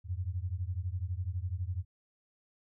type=beating tone pair; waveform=sine; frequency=85.5 / 97.5 Hz; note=F2 / G2; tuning=-36 / -9 cents; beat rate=12 Hz; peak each=-35 / -36 dBFS; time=0.04-1.85 s; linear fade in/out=50 ms; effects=none